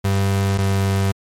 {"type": "tone pair in turn", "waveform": "35% pulse", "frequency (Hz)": [98, 97.51], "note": ["G2", "G2"], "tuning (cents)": [0, -9], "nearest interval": "unison", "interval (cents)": 9, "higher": "first", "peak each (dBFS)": -14, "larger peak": "neither", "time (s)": [[0.04, 0.58], [0.58, 1.12]], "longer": "neither", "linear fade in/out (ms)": 10, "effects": ["MP3 64 kbps"]}